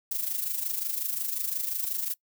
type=noise with amplitude modulation; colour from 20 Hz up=violet; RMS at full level=-28 dBFS; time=0.11-2.14 s; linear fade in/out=5 ms; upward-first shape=sine; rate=25.6 Hz; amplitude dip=65%; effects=noise-tail reverb RT60 0.1 s tail -22 dB re dry